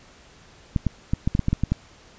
clicks, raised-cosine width 5 ms, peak -8 dBFS, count 10, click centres 0.762 / 0.867 / 1.135 / 1.275 / 1.351 / 1.393 / 1.484 / 1.53 / 1.636 / 1.72 s, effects pink hiss -51 dBFS RMS until 2.18 s + resampled to 16000 Hz

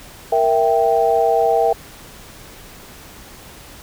sine chord, E diminished, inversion second, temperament equal, 466.2 / 659.3 / 784 Hz, Bb4 / E5 / G5, 0 / 0 / 0 cents, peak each -17 dBFS, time 0.32-1.73 s, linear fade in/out 5 ms, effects pink hiss -40 dBFS RMS until 3.82 s

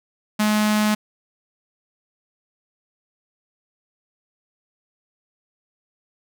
sawtooth tone with notch filter, 212.3 Hz, G#3, 38 cents sharp, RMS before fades -19 dBFS, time 0.39-0.95 s, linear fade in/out 10 ms, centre 440 Hz, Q 1.3, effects none

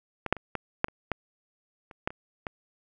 clicks, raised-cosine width 0.5 ms, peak -16 / -6 / -25 / -15 / -7 / -28 / -12 / -30 / -12 / -27 / -18 dBFS, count 11, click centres 0.263 / 0.326 / 0.367 / 0.553 / 0.844 / 0.884 / 1.117 / 1.912 / 2.075 / 2.105 / 2.468 s, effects none

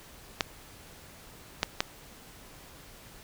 clicks, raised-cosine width 0.2 ms, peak -7 dBFS, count 3, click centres 0.408 / 1.631 / 1.805 s, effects pink hiss -51 dBFS RMS until 3.23 s

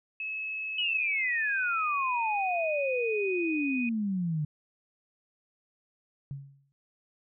sine tone with pitch glide, 2586 to 2488 Hz, E7 to D#7, -34 to -1 cents, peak -32 dBFS, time 0.2-3.89 s, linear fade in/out 2 ms, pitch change -67 cents, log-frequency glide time 1.19-1.29 s
sine exponential sweep, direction down, 2996 to 146.83 Hz, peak -27 dBFS, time 0.78-4.45 s, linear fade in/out 5 ms
sine tone with exponential decay, 138.8 Hz, C#3, 3 cents sharp, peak -32 dBFS, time 6.31-6.72 s, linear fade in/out 0 ms, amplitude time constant 87 ms
effects none

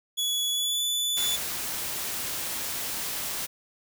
sawtooth tone with pitch glide, 3390 to 3477 Hz, G#7 to A7, +35 to -21 cents, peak -22 dBFS, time 0.17-1.37 s, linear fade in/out 20 ms, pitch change +44 cents, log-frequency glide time 0.5-0.83 s
white noise, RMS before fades -32 dBFS, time 1.16-3.47 s, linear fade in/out 20 ms
effects none

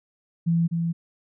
sine tone with echo, 167.7 Hz, E3, 30 cents sharp, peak -18 dBFS, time 0.46-0.68 s, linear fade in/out 20 ms, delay 250 ms, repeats 1, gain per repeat -4 dB, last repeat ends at 0.93 s, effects none

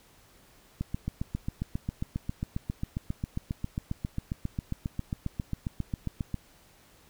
click train, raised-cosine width 5 ms, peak -18 dBFS, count 42, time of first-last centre 0.81-6.343 s, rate 7.41 Hz, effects pink hiss -59 dBFS RMS until 7.09 s

